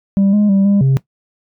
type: tone with pitch steps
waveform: sine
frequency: 196.9 / 207.9 / 195.7 / 200.8 / 134.4 Hz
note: G3 / G#3 / G3 / G3 / C3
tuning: +8 / +2 / -3 / +42 / +47 cents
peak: -6 dBFS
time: 0.17-0.97 s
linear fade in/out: 0 ms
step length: 160 ms
effects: noise-tail reverb RT60 0.1 s tail -19 dB re dry + tanh soft clip ceiling -8 dBFS